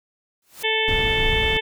white noise with exponential growth, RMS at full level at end -32 dBFS, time 0.42-0.63 s, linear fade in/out 2 ms, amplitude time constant 45 ms
harmonic tone, 440 Hz, A4, in tune, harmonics 1 / 2 / 4 / 5 / 6 / 7 / 8, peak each -25 / -29 / -27 / -25 / -28 / -26 / -27 dBFS, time 0.63-1.61 s, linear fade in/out 20 ms
brown noise, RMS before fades -25 dBFS, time 0.88-1.57 s, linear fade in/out 0 ms
effects none

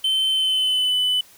triangle tone with pitch glide, 3083 to 3000 Hz, G7 to F#7, -29 to +23 cents, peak -16 dBFS, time 0.04-1.21 s, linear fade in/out 5 ms, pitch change -48 cents, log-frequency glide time 0.3-0.93 s, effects white hiss -50 dBFS RMS until 1.37 s

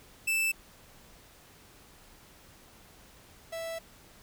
45% pulse tone pair in turn, 2642 / 658.8 Hz, E7 / E5, +3 / -1 cents, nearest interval 2 octaves, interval 2404 cents, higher first, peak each -26 / -35 dBFS, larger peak first, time 0.27-0.52 / 3.52-3.79 s, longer second, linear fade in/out 10 ms, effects pink hiss -56 dBFS RMS until 4.22 s

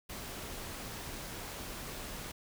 pink noise, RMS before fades -43 dBFS, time 0.09-2.32 s, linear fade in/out 10 ms, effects none

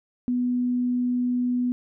sine tone, 246.9 Hz, B3, in tune, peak -21 dBFS, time 0.28-1.72 s, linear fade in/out 0 ms, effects none

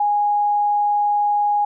sine tone, 826 Hz, G#5, 10 cents flat, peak -15 dBFS, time 0-1.65 s, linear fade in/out 5 ms, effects none

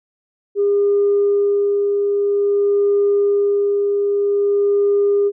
sine tone with tremolo, 404.8 Hz, G#4, 44 cents flat, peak -11 dBFS, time 0.55-5.32 s, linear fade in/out 50 ms, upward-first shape sine, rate 0.51 Hz, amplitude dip 30%, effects tanh soft clip ceiling -8 dBFS

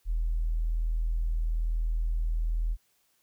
triangle tone with tanh clipping, 40.55 Hz, E1, 28 cents flat, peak -25 dBFS, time 0.05-2.77 s, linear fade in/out 50 ms, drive 4 dB, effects white hiss -70 dBFS RMS until 3.22 s

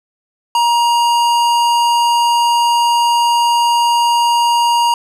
sine tone with hard clipping, 945 Hz, A#5, 23 cents sharp, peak -12 dBFS, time 0.55-4.94 s, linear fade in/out 2 ms, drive 16 dB, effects none

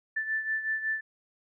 sine beating tone pair, 1760 / 1765.4 Hz, A6 / A6, 0 / +5 cents, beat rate 5.4 Hz, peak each -29 / -35 dBFS, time 0.16-1.01 s, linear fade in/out 10 ms, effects none

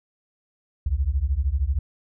sine beating tone pair, 62.4 / 75.4 Hz, B1 / D2, +19 / +46 cents, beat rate 13 Hz, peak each -23 dBFS, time 0.86-1.79 s, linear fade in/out 5 ms, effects none

